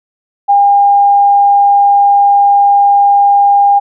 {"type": "tone", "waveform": "sine", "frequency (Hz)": 806, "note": "G5", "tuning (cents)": 48, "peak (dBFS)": -4, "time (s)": [0.48, 3.8], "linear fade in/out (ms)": 20, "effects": []}